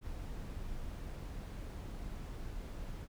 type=noise; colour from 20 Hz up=brown; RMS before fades=-43 dBFS; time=0.01-3.08 s; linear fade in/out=50 ms; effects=none